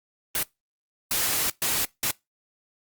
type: noise bursts at uneven times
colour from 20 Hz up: white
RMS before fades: -25 dBFS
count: 4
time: 0.35-0.43 / 1.11-1.5 / 1.62-1.85 / 2.03-2.11 s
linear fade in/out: 2 ms
effects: noise-tail reverb RT60 0.2 s tail -23 dB re dry + Opus 24 kbps